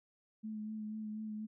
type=tone with vibrato; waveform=sine; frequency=215.3 Hz; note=A3; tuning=37 cents flat; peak=-39 dBFS; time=0.43-1.47 s; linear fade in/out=20 ms; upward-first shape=sine; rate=4.1 Hz; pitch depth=21 cents each way; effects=none